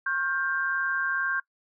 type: tone cluster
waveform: sine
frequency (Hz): 1085 / 1418 / 1580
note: C#6 / F6 / G6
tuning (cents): -37 / +26 / +13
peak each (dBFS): -33 / -34 / -26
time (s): 0.06-1.4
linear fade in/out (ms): 5
effects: noise-tail reverb RT60 0.1 s tail -21 dB re dry